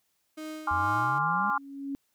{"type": "tone with tremolo", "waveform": "35% pulse", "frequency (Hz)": 311.1, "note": "D#4", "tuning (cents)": 0, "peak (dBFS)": -34, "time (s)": [0.37, 1.19], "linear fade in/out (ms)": 10, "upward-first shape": "sine", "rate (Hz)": 2.2, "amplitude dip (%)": 55}
{"type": "chord", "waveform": "sine", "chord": "D half-diminished seventh", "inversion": "second", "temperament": "equal", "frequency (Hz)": [830.6, 1046.5, 1174.7, 1396.9], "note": ["Ab5", "C6", "D6", "F6"], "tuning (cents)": [0, 0, 0, 0], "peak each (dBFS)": -30, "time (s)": [0.67, 1.58], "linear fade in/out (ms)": 5}
{"type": "exponential sweep", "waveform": "triangle", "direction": "up", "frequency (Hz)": [82.41, 210], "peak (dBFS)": -32, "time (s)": [0.71, 1.5], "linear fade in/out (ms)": 0}
{"type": "tone with exponential growth", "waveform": "sine", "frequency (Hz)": 277.2, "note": "C#4", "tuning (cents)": 0, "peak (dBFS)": -29, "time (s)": [1.07, 1.95], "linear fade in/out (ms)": 0, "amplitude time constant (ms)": 190}
{"effects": ["white hiss -74 dBFS RMS until 2.14 s"]}